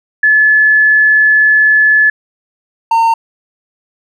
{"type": "tone pair in turn", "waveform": ["sine", "triangle"], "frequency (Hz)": [1722, 912.2], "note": ["A6", "A#5"], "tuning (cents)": [-38, -38], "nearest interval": "major seventh", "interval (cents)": 1100, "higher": "first", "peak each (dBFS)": -5, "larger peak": "neither", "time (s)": [[0.23, 2.1], [2.91, 3.14]], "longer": "first", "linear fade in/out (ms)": 5, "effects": []}